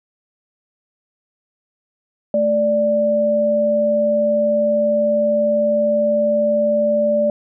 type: tone pair together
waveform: sine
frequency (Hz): 220 / 587.3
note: A3 / D5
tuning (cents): 0 / 0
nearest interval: octave + perfect fourth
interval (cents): 1700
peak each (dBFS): -22 / -14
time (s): 2.34-7.3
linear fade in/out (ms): 2
effects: none

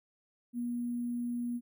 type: tone with sample-and-hold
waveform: sine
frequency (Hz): 240.5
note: B3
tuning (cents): -46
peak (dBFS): -32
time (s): 0.53-1.61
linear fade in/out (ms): 50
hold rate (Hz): 11025
effects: none

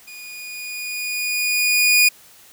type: tone with level ramp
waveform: sawtooth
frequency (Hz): 2455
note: D#7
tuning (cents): -24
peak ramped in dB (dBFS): -33 to -7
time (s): 0.07-2.09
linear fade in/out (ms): 10
effects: white hiss -48 dBFS RMS until 2.52 s

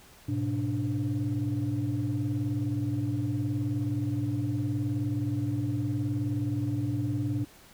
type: tone cluster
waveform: sine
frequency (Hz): 105.9 / 125.1 / 293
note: G#2 / B2 / D4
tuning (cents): +34 / +23 / -4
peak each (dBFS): -30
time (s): 0.28-7.45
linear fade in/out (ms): 10
effects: tanh soft clip ceiling -21 dBFS + pink hiss -54 dBFS RMS until 7.73 s

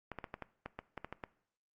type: clicks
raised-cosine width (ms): 0.5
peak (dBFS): -26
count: 11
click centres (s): 0.117 / 0.187 / 0.242 / 0.341 / 0.423 / 0.66 / 0.79 / 0.977 / 1.046 / 1.126 / 1.238
effects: noise-tail reverb RT60 0.6 s tail -18 dB re dry + Opus 48 kbps

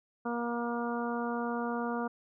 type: harmonic tone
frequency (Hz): 237.1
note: A#3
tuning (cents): +30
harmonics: 1 / 2 / 3 / 4 / 5 / 6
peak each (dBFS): -34 / -37 / -39 / -40 / -41 / -42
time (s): 0.25-2.08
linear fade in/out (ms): 10
effects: none

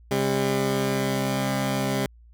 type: tone pair together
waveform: 15% pulse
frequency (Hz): 134 / 200.8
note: C3 / G3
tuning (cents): +42 / +42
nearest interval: perfect fifth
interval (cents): 700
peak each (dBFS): -19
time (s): 0.11-2.06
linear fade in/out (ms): 2
effects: added 58 Hz sine -48 dBFS peak until 2.33 s

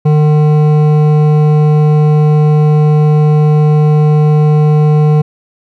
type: tone with hard clipping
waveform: sine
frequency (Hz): 151.2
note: D#3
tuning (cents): -49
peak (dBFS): -7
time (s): 0.05-5.22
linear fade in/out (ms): 10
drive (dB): 11
effects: none

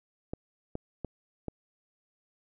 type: clicks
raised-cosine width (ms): 2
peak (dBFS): -21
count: 4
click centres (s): 0.335 / 0.754 / 1.047 / 1.483
effects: none

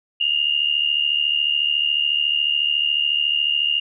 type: tone pair together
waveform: sine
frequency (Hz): 2794 / 2868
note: F7 / F7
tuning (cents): 0 / +45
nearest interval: unison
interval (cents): 45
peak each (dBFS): -20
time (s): 0.2-3.8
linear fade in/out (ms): 10
effects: none

